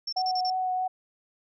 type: tone bursts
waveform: sine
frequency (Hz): 5410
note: E8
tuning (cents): +44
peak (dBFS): -29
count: 5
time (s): 0.07-0.502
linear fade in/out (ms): 5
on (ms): 56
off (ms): 38
type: tone with vibrato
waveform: sine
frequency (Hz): 742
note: F#5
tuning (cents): +5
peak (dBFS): -25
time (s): 0.16-0.88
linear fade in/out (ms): 10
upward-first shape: triangle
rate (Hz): 3.1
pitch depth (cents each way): 14
effects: none